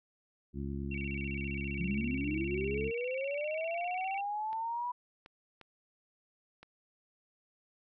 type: harmonic tone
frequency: 69.3 Hz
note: C#2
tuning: in tune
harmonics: 1 / 2 / 3 / 4 / 5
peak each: -39 / -41 / -40 / -45 / -45 dBFS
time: 0.53-2.92 s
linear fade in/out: 50 ms
type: tone with vibrato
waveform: sine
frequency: 2489 Hz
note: D#7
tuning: in tune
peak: -40 dBFS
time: 0.91-4.21 s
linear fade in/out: 5 ms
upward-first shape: square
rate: 15 Hz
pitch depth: 160 cents each way
type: linear sweep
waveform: sine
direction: up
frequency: 166.4 to 986 Hz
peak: -33 dBFS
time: 1.79-4.92 s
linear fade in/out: 10 ms
type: clicks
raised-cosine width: 0.3 ms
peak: -35 dBFS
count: 4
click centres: 4.53 / 5.261 / 5.613 / 6.63 s
effects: none